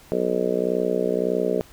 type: harmonic tone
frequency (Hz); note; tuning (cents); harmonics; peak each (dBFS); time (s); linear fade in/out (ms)
61.74; B1; 0; 3 / 4 / 5 / 6 / 7 / 8 / 9 / 10; -30 / -30 / -35 / -28 / -24 / -28 / -31 / -29; 0.12-1.61; 0
effects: pink hiss -50 dBFS RMS until 1.72 s